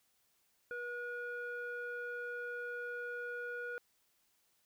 square tone with low-pass filter, 482.7 Hz, B4, 40 cents flat, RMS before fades -42 dBFS, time 0.71-3.78 s, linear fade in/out 0 ms, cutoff 1600 Hz, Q 5.9, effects white hiss -75 dBFS RMS until 4.65 s

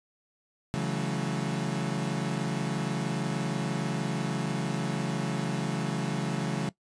35% pulse chord, F# minor seventh, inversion second, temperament equal with one note detuned, 138.59 / 164.81 / 185 / 215.5 Hz, C#3 / E3 / F#3 / A3, 0 / 0 / 0 / -36 cents, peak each -31 / -32 / -33 / -33 dBFS, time 0.74-6.69 s, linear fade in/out 0 ms, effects noise-tail reverb RT60 0.1 s tail -18 dB re dry + resampled to 22050 Hz

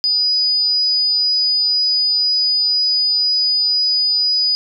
sine tone, 4951 Hz, D#8, 9 cents flat, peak -13 dBFS, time 0.04-4.55 s, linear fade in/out 0 ms, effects none

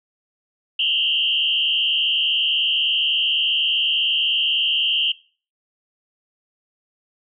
sine tone with frequency modulation, 2982 Hz, F#7, 13 cents sharp, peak -17 dBFS, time 0.79-5.12 s, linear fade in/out 5 ms, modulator 75.9 Hz, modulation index 3, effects noise-tail reverb RT60 0.4 s tail -21 dB re dry

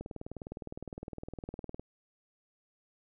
click train, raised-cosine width 2 ms, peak -27 dBFS, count 36, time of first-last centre 0.01-1.796 s, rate 19.6 Hz, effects none

